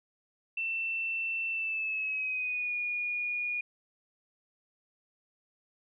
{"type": "tone with pitch glide", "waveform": "sine", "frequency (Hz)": [2680, 2443], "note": ["E7", "D#7"], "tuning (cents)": [28, -32], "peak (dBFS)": -30, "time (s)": [0.57, 3.61], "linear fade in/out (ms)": 5, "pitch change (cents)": -160, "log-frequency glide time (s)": [1.5, 2.75], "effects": []}